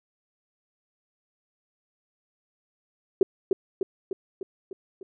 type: tone with echo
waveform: sine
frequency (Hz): 381.2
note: G4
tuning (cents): -48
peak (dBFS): -13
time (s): 3.21-3.23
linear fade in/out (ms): 2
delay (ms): 300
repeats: 6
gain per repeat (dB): -4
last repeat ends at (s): 5.03
effects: none